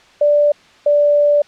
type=tone pair in turn; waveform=sine; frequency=587 / 584.8 Hz; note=D5 / D5; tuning=-1 / -7 cents; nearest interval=unison; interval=6 cents; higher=first; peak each=-9 / -9 dBFS; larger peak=neither; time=0.21-0.52 / 0.86-1.42 s; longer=second; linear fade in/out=5 ms; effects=white hiss -47 dBFS RMS until 1.47 s + low-pass 4000 Hz 12 dB/octave